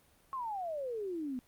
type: exponential sweep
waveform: sine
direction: down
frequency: 1100 to 243.9 Hz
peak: -35 dBFS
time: 0.33-1.39 s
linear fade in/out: 0 ms
effects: pink hiss -66 dBFS RMS until 1.47 s + Opus 32 kbps